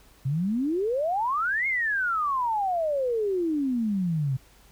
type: exponential two-way sweep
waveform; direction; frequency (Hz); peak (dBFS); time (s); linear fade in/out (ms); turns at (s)
sine; up then down; 127.3 to 2182 to 127.3; -23; 0.25-4.37; 10; 1.67
effects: added 50 Hz sine -57 dBFS peak until 4.71 s + pink hiss -57 dBFS RMS until 4.71 s